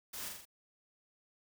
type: noise with echo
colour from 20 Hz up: white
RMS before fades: -44 dBFS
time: 0.13-0.29 s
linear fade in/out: 10 ms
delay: 41 ms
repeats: 4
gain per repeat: -3 dB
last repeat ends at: 0.454 s
effects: none